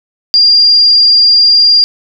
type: tone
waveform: sine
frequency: 4793 Hz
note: D8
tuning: 34 cents sharp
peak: -3 dBFS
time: 0.34-1.84 s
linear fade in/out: 0 ms
effects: none